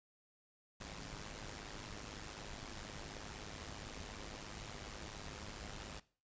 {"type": "noise with amplitude modulation", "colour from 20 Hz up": "pink", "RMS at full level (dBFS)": -45, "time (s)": [0.8, 6], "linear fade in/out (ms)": 10, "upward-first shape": "sine", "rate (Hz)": 104, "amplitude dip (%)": 75, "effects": ["noise-tail reverb RT60 0.4 s tail -19 dB re dry", "resampled to 16000 Hz"]}